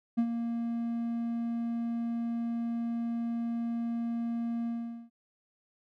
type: tone with ADSR envelope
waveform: triangle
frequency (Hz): 233.1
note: A#3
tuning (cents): 0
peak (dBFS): -20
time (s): 0.17-5.1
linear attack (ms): 18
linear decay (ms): 69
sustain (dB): -8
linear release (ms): 430
effects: none